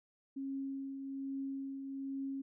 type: tone with tremolo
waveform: sine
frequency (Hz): 271.9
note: C#4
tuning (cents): -33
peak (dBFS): -36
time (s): 0.36-2.42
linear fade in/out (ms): 10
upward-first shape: triangle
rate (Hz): 1.2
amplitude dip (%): 45
effects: none